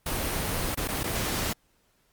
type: noise with dropouts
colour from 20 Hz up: pink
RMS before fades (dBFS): -29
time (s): 0.06-1.53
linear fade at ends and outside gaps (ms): 5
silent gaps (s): 0.748-0.773 / 0.876-0.885 / 1.033-1.039
effects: pink hiss -68 dBFS RMS until 2.12 s + Opus 32 kbps